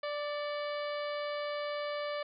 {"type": "harmonic tone with a mistuned harmonic", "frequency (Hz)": 587.3, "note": "D5", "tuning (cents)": 0, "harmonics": [1, 2, 3, 4, 5, 6, 7, 8], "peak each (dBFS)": [-35, -41, -45, -47, -49, -51, -52, -53], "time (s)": [0.03, 2.23], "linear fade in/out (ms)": 5, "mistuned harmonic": 4, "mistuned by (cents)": -51, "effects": []}